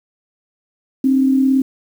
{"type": "tone pair together", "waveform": "sine", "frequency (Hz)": [264.9, 302.8], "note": ["C4", "D#4"], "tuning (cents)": [22, -47], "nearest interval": "major second", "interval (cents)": 231, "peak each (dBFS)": [-11, -22], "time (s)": [1.04, 1.62], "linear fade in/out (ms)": 5, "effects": ["7-bit"]}